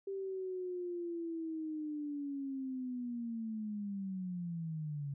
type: linear sweep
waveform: sine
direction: down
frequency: 393.4 to 138.59 Hz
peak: -37 dBFS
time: 0.07-5.14 s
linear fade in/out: 5 ms
effects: none